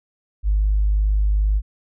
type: tone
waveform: sine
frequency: 51.2 Hz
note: G#1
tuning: 24 cents flat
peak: -14 dBFS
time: 0.43-1.62 s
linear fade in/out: 50 ms
effects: tanh soft clip ceiling -10 dBFS